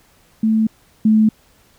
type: tone pair in turn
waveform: sine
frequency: 220 / 217.2 Hz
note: A3 / A3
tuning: 0 / -22 cents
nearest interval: unison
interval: 22 cents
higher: first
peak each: -12 / -9 dBFS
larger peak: second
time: 0.43-0.67 / 1.05-1.29 s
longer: neither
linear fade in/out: 5 ms
effects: pink hiss -54 dBFS RMS until 1.78 s